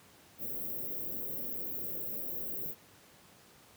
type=band-stop noise; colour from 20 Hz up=white; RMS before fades=-38 dBFS; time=0.38-2.75 s; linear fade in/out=50 ms; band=580 to 14000 Hz; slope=48 dB/octave; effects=pink hiss -59 dBFS RMS until 3.76 s + high-pass 100 Hz 12 dB/octave